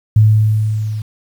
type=tone with level ramp; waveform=sine; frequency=107.9 Hz; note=A2; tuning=33 cents flat; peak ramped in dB=-4 to -19 dBFS; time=0.16-1.02 s; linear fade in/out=5 ms; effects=7-bit